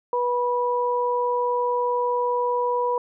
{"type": "tone pair together", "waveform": "sine", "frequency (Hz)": [488.8, 977.6], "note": ["B4", "B5"], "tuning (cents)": [-18, -18], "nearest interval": "octave", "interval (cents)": 1200, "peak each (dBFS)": -23, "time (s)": [0.13, 2.98], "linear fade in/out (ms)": 2, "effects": []}